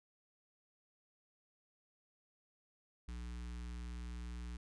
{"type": "tone with notch filter", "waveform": "square", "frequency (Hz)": 59.5, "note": "A#1", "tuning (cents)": 36, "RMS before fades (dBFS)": -45, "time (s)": [3.08, 4.57], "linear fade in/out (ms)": 5, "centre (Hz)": 590, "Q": 0.72, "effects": ["resampled to 22050 Hz"]}